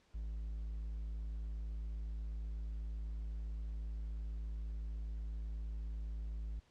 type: tone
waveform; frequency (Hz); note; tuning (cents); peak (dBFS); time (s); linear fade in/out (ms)
triangle; 54; A1; -32; -37; 0.14-6.6; 10
effects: pink hiss -71 dBFS RMS until 6.7 s + low-pass 6000 Hz 12 dB/octave